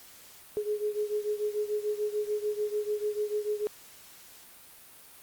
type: beating tone pair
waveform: sine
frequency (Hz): 418.3 / 425.1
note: G#4 / G#4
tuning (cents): +12 / +40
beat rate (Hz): 6.8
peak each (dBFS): -30 / -33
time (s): 0.57-3.67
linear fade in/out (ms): 0
effects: white hiss -52 dBFS RMS until 5.22 s + Opus 48 kbps